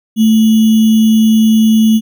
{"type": "tone with sample-and-hold", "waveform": "sine", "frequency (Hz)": 220, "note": "A3", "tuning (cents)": 0, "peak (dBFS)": -5, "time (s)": [0.16, 2.01], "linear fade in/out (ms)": 50, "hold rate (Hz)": 3150, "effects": []}